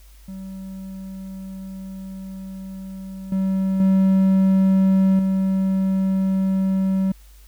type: tone with level steps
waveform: triangle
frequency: 191 Hz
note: G3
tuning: 45 cents flat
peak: -29 / -16 / -11 / -15 dBFS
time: 0.28-7.12 s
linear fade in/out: 5 ms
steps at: 3.32 / 3.8 / 5.19 s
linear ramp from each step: 2 ms
effects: added 50 Hz sine -44 dBFS peak until 7.47 s + white hiss -55 dBFS RMS until 7.47 s